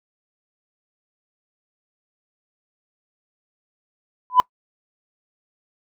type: tone with exponential growth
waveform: sine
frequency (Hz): 1001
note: B5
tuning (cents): +23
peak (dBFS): -3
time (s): 4.3-4.4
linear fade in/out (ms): 0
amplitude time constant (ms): 21
effects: noise-tail reverb RT60 0.1 s tail -25 dB re dry + tanh soft clip ceiling -4 dBFS